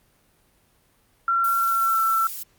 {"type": "tone with pitch glide", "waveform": "sine", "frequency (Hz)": [1364, 1335.9], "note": ["F6", "E6"], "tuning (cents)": [-41, 23], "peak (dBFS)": -18, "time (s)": [1.28, 2.27], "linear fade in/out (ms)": 2, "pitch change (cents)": -36, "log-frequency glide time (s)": [1.57, 2.03]}
{"type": "noise", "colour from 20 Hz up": "violet", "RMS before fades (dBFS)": -32, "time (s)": [1.44, 2.43], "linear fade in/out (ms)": 5}
{"effects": ["pink hiss -62 dBFS RMS until 2.58 s", "Opus 32 kbps"]}